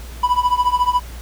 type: tone with tremolo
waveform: triangle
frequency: 987.8 Hz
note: B5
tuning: in tune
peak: -8 dBFS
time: 0.23-1 s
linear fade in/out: 5 ms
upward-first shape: triangle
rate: 14 Hz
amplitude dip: 95%
effects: added 59 Hz sine -31 dBFS peak until 1.21 s + pink hiss -40 dBFS RMS until 1.21 s